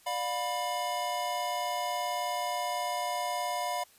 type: chord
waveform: square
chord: B diminished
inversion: first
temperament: just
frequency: 592.7 / 711.2 / 987.8 Hz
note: D5 / F5 / B5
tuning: +16 / +31 / 0 cents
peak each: -39 / -34 / -35 dBFS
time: 0.06-3.84 s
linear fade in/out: 10 ms
effects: white hiss -60 dBFS RMS until 3.98 s + resampled to 32000 Hz